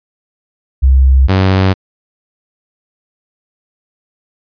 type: tone pair in turn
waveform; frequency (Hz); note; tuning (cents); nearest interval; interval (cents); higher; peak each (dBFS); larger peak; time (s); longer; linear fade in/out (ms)
sine / sawtooth; 66 / 94.91; C2 / F#2; +16 / +45; tritone; 629; second; -4; neither; 0.82-1.28 / 1.28-1.74; neither; 20
effects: resampled to 11025 Hz